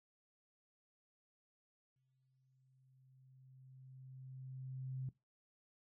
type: tone with exponential growth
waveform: sine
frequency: 130.81 Hz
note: C3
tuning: in tune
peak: -39 dBFS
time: 1.96-5.09 s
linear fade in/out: 2 ms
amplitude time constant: 680 ms
effects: noise-tail reverb RT60 0.2 s tail -18 dB re dry